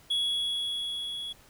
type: tone with level ramp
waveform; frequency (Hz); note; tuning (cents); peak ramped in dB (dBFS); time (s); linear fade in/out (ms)
triangle; 3356; G#7; +17; -23 to -33; 0.1-1.33; 10
effects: pink hiss -57 dBFS RMS until 1.49 s